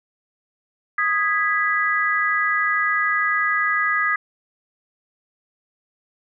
sine chord, G# minor, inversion second, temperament equal with one note detuned, 1244.5 / 1655.5 / 1975.5 Hz, D#6 / G#6 / B6, 0 / -6 / 0 cents, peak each -22 dBFS, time 0.98-4.16 s, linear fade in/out 5 ms, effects none

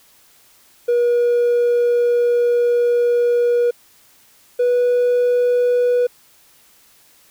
triangle tone pair in turn, 480.2 / 489.7 Hz, B4 / B4, -49 / -15 cents, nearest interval unison, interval 34 cents, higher second, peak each -10 dBFS, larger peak neither, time 0.88-3.71 / 4.59-6.07 s, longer first, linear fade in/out 10 ms, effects tanh soft clip ceiling -8 dBFS + white hiss -52 dBFS RMS until 7.3 s

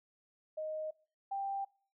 sine tone pair in turn, 622.3 / 788.2 Hz, D#5 / G5, 0 / +9 cents, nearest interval major third, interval 409 cents, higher second, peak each -36 / -34 dBFS, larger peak second, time 0.57-0.91 / 1.31-1.65 s, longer neither, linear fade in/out 10 ms, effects noise-tail reverb RT60 0.4 s tail -22 dB re dry

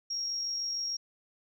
sine tone with amplitude modulation, 5590 Hz, F8, 1 cent sharp, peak -29 dBFS, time 0.1-0.97 s, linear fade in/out 10 ms, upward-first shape sine, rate 46.6 Hz, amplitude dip 30%, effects tanh soft clip ceiling -25 dBFS

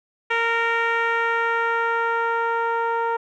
10% pulse tone with low-pass filter sweep, 462 Hz, A#4, 16 cents flat, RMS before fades -22 dBFS, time 0.3-3.17 s, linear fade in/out 10 ms, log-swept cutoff 2300 to 1000 Hz, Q 1.6, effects none

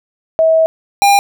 sine / square tone pair in turn, 645 / 803 Hz, E5 / G5, -38 / +41 cents, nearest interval major third, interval 379 cents, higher second, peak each -7 dBFS, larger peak neither, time 0.39-0.66 / 1.02-1.19 s, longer first, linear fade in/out 0 ms, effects none

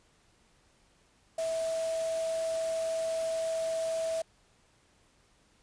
sine tone in noise, 652 Hz, E5, 19 cents flat, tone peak -29 dBFS, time 1.38-4.22 s, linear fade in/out 5 ms, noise white, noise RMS -43 dBFS, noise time 1.38-4.22 s, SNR +11 dB, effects pink hiss -66 dBFS RMS until 5.62 s + resampled to 22050 Hz

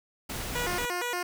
pink noise, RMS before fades -35 dBFS, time 0.29-0.86 s, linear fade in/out 10 ms
10% pulse tone with vibrato, 415.3 Hz, G#4, in tune, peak -21 dBFS, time 0.55-1.23 s, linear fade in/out 5 ms, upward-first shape square, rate 4.3 Hz, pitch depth 270 cents each way
effects none

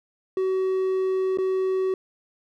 triangle tone with dropouts, 377.4 Hz, F#4, 34 cents sharp, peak -19 dBFS, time 0.37-1.94 s, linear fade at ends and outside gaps 2 ms, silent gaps 1.374-1.385 s, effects none

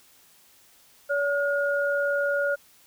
sine tone pair together, 569.4 / 1431 Hz, C#5 / F6, +46 / +42 cents, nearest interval octave + major third, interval 1596 cents, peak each -24 / -26 dBFS, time 1.09-2.56 s, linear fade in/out 20 ms, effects white hiss -57 dBFS RMS until 2.86 s

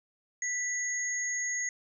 sine tone pair together, 1975.5 / 6618 Hz, B6 / G#8, 0 / -7 cents, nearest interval octave + major sixth, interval 2093 cents, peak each -33 / -32 dBFS, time 0.42-1.69 s, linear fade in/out 2 ms, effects none

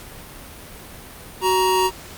square tone pair together, 373.7 / 941.7 Hz, F#4 / A#5, +17 / +17 cents, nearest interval octave + major third, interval 1600 cents, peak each -20 / -19 dBFS, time 1.41-1.91 s, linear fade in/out 50 ms, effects pink hiss -39 dBFS RMS until 2.17 s + Opus 48 kbps

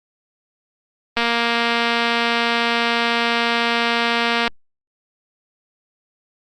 click train, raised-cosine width 0.3 ms, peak -3 dBFS, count 775, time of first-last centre 1.17-4.478 s, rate 234 Hz, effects Opus 32 kbps

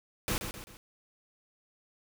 pink noise with echo, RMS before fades -31 dBFS, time 0.28-0.38 s, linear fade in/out 0 ms, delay 130 ms, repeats 3, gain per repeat -7 dB, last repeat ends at 0.77 s, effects none

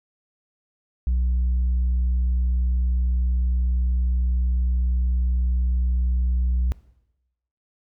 sine tone, 61.74 Hz, B1, in tune, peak -16 dBFS, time 1.07-6.72 s, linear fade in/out 0 ms, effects noise-tail reverb RT60 0.9 s tail -21 dB re dry + tanh soft clip ceiling -17 dBFS

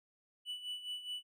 triangle tone with tremolo, 2966 Hz, F#7, 4 cents sharp, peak -36 dBFS, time 0.45-1.23 s, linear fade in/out 50 ms, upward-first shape sine, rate 4.8 Hz, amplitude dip 70%, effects none

